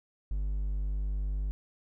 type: tone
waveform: triangle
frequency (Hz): 49.88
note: G1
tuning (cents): +31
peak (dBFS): -27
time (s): 0.31-1.51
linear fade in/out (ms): 0
effects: none